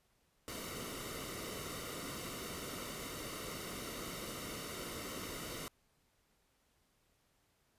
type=noise with comb filter; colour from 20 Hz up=pink; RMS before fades=-44 dBFS; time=0.48-5.68 s; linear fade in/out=0 ms; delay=1.2 ms; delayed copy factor=-0.65; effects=pink hiss -75 dBFS RMS until 7.78 s + resampled to 32000 Hz